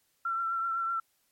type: tone with vibrato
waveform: sine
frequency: 1353 Hz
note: E6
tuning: 45 cents sharp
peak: -28 dBFS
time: 0.25-1 s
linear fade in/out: 5 ms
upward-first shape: triangle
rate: 7.9 Hz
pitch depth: 32 cents each way
effects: white hiss -72 dBFS RMS until 1.31 s + MP3 64 kbps